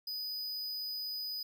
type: tone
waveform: square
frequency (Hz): 4978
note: D#8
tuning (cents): 0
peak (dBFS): -37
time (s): 0.07-1.43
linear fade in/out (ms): 5
effects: none